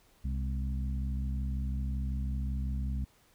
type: harmonic tone with a mistuned harmonic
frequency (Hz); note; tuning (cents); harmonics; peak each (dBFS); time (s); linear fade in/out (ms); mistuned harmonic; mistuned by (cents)
65.41; C2; 0; 1 / 2 / 3 / 4; -31 / -39 / -41 / -49; 0.24-3.05; 10; 3; +65
effects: pink hiss -65 dBFS RMS until 3.34 s